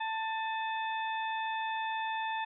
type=harmonic tone with a mistuned harmonic; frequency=887 Hz; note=A5; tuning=14 cents sharp; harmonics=1 / 2 / 3 / 4; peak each=-33 / -39 / -43 / -45 dBFS; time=0-2.45 s; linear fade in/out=10 ms; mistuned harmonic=3; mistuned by=-62 cents; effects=none